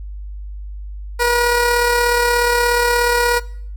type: tone with amplitude modulation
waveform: 15% pulse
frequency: 480.5 Hz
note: B4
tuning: 48 cents flat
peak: -6 dBFS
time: 1.19-3.4 s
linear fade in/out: 20 ms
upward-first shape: sine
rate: 36.8 Hz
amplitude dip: 30%
effects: noise-tail reverb RT60 0.6 s tail -21 dB re dry + added 50 Hz sine -27 dBFS peak until 3.76 s